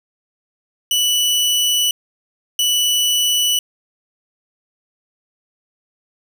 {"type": "tone pair in turn", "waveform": "sawtooth", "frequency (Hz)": [2963, 2963], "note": ["F#7", "F#7"], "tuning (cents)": [2, 2], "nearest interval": "unison", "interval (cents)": 0, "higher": "neither", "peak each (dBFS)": -11, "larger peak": "neither", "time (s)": [[0.91, 1.91], [2.59, 3.59]], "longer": "neither", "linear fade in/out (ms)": 2, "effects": []}